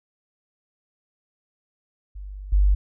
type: tone with level steps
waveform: sine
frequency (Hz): 49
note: G1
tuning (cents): 0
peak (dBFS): -33 / -14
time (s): 2.15-2.75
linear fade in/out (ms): 10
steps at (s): 2.52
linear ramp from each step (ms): 10
effects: none